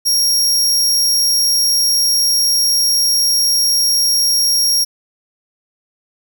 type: tone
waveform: sawtooth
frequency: 5588 Hz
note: F8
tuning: in tune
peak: -9 dBFS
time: 0.05-4.85 s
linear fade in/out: 20 ms
effects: none